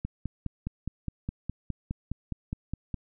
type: click train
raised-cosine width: 5 ms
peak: -19 dBFS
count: 15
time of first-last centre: 0.05-2.943 s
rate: 4.84 Hz
effects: none